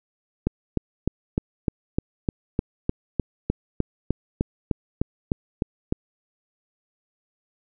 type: click train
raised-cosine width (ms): 3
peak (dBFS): -8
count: 19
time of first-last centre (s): 0.47-5.925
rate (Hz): 3.3
effects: none